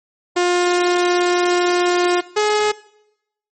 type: tone pair in turn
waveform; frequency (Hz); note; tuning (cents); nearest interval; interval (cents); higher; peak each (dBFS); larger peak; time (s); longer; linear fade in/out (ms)
sawtooth; 354.6 / 421.7; F4 / G#4; +26 / +26; minor third; 300; second; -10; neither; 0.36-2.21 / 2.36-2.72; first; 10
effects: noise-tail reverb RT60 0.8 s tail -19 dB re dry + MP3 32 kbps